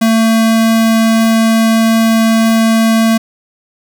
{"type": "tone", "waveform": "square", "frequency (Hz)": 224.8, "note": "A3", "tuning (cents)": 37, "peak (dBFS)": -8, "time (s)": [0.01, 3.18], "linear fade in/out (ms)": 10, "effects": []}